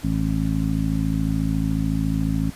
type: harmonic tone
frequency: 54 Hz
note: A1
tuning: 32 cents flat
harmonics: 1 / 2 / 3 / 4 / 5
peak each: -26 / -28 / -24 / -28 / -25 dBFS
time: 0.03-2.51 s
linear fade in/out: 20 ms
effects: pink hiss -43 dBFS RMS until 2.55 s + resampled to 32000 Hz